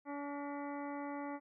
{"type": "harmonic tone with a mistuned harmonic", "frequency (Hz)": 286, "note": "D4", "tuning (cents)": -46, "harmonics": [1, 2, 3, 4, 5, 6, 7, 8], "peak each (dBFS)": [-42, -47, -46, -51, -55, -62, -54, -62], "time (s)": [0.05, 1.4], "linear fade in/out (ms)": 50, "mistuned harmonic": 6, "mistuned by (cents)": 91, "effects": []}